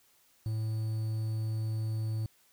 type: tone with quantisation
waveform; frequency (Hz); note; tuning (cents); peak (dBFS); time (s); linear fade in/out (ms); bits
triangle; 110; A2; 0; -28; 0.46-2.26; 0; 9
effects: white hiss -66 dBFS RMS until 2.52 s